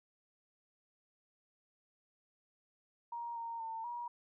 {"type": "tone with pitch steps", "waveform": "sine", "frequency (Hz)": [941, 925, 901, 956], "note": ["A#5", "A#5", "A5", "A#5"], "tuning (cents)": [16, -14, 41, 43], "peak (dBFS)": -39, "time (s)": [3.12, 4.08], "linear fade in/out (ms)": 5, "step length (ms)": 240, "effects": []}